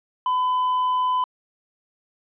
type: tone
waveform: triangle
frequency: 1007 Hz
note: B5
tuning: 33 cents sharp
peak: -17 dBFS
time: 0.26-1.24 s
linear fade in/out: 2 ms
effects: resampled to 8000 Hz